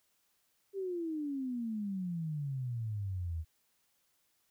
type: exponential sweep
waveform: sine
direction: down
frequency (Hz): 400 to 77.78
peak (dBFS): -34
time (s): 0.73-3.45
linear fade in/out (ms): 50
effects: white hiss -75 dBFS RMS until 4.5 s